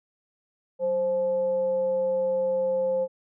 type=tone with frequency modulation; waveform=sine; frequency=525 Hz; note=C5; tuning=6 cents sharp; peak=-22 dBFS; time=0.79-3.08 s; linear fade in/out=50 ms; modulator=337 Hz; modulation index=0.24; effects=none